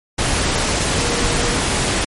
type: tone in noise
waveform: sine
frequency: 476.3 Hz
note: A#4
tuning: 37 cents sharp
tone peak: -26 dBFS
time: 0.97-1.57 s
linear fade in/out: 10 ms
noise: pink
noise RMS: -18 dBFS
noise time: 0.18-2.05 s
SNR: -11 dB
effects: MP3 48 kbps